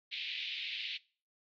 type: band-pass noise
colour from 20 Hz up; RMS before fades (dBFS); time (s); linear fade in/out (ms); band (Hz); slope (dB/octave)
pink; -40; 0.11-0.98; 20; 2300 to 4000; 48
effects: noise-tail reverb RT60 0.4 s tail -22 dB re dry + AAC 48 kbps